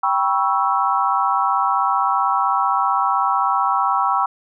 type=chord; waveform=sine; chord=C# half-diminished seventh; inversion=second; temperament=equal with one note detuned; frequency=784 / 973 / 1108.7 / 1318.5 Hz; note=G5 / B5 / C#6 / E6; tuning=0 / -26 / 0 / 0 cents; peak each=-21 dBFS; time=0.03-4.26 s; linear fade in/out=5 ms; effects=none